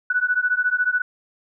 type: beating tone pair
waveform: sine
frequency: 1475 / 1489 Hz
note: F#6 / F#6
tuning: -6 / +11 cents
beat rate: 14 Hz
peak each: -21 dBFS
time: 0.1-1.02 s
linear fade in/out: 5 ms
effects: none